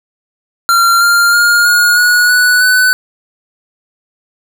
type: tone with pitch steps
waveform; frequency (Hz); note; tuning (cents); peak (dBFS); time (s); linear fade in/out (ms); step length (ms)
square; 1376 / 1396 / 1416.3 / 1436.9 / 1457.8 / 1479 / 1500.5; F6 / F6 / F6 / F6 / F#6 / F#6 / F#6; -26 / -1 / +24 / +49 / -26 / -1 / +24; -7; 0.69-2.93; 0; 320
effects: none